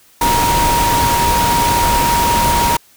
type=tone in noise; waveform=sine; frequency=944 Hz; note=A#5; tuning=22 cents sharp; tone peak=-13 dBFS; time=0.21-2.77 s; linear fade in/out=5 ms; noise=pink; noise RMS=-17 dBFS; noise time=0.21-2.77 s; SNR=+1 dB; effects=white hiss -49 dBFS RMS until 2.96 s